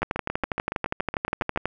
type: two click trains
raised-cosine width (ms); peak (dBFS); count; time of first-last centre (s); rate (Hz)
0.5; -9 / -12; 21 / 12; 0.03-1.656 / 0.02-1.561; 12.3 / 7.14
effects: none